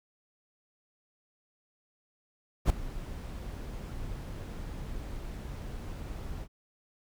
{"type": "noise with ADSR envelope", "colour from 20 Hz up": "brown", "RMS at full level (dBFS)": -21, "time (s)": [2.65, 6.48], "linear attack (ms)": 50, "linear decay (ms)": 5, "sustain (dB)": -18, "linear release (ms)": 63, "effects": []}